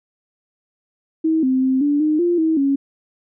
sine tone with pitch steps, 319.7 / 260 / 261.8 / 289.9 / 306.5 / 347.8 / 320.2 / 276.5 Hz, D#4 / C4 / C4 / D4 / D#4 / F4 / D#4 / C#4, +47 / -11 / +1 / -22 / -26 / -7 / +50 / -4 cents, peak -14 dBFS, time 1.24-2.76 s, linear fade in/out 10 ms, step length 190 ms, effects none

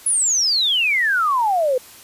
sine exponential sweep, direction down, 10548 to 489.8 Hz, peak -15 dBFS, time 0.06-1.78 s, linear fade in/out 5 ms, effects white hiss -43 dBFS RMS until 2.03 s + resampled to 32000 Hz

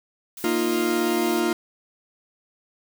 blue noise, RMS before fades -38 dBFS, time 0.37-1.4 s, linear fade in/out 2 ms
40% pulse chord, Bb suspended fourth, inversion none, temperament equal, 233.1 / 311.1 / 349.2 Hz, Bb3 / Eb4 / F4, 0 / 0 / 0 cents, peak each -26 / -26 / -22 dBFS, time 0.44-1.53 s, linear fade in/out 2 ms
effects none

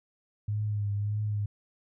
sine tone with vibrato, 103.83 Hz, G#2, in tune, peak -27 dBFS, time 0.48-1.46 s, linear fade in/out 5 ms, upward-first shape triangle, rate 1.7 Hz, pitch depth 45 cents each way, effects none

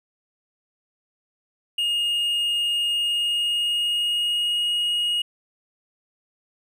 triangle tone with pitch glide, 2849 to 2879 Hz, F7 to F#7, +34 to -48 cents, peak -19 dBFS, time 1.78-5.22 s, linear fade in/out 5 ms, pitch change +18 cents, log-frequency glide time 2.93-4.68 s, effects none

